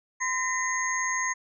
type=tone cluster; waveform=sine; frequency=1027 / 1838 / 2019 / 6480 Hz; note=C6 / A#6 / B6 / G#8; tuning=-33 / -25 / +38 / -43 cents; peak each=-31 dBFS; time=0.2-1.34 s; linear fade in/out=20 ms; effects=none